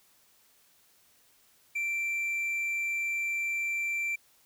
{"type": "tone", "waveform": "triangle", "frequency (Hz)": 2349, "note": "D7", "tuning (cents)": 0, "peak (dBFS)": -27, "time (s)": [1.75, 4.16], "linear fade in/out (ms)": 10, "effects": ["white hiss -64 dBFS RMS until 4.45 s"]}